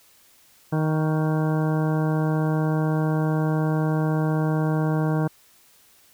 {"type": "harmonic tone with a mistuned harmonic", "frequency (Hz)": 155.9, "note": "D#3", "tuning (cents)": 4, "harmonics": [1, 2, 3, 4, 5, 6, 7, 9, 10], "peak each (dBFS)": [-21, -27, -31, -33, -35, -37, -38, -40, -41], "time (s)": [0.72, 5.28], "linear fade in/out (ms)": 10, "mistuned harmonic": 7, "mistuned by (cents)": 30, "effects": ["white hiss -56 dBFS RMS until 6.13 s"]}